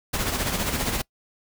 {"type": "noise with tremolo", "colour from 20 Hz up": "pink", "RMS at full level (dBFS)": -24, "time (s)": [0.13, 1.02], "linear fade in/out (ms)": 10, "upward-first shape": "sine", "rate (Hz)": 15, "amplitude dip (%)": 50, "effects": ["noise-tail reverb RT60 0.1 s tail -24 dB re dry"]}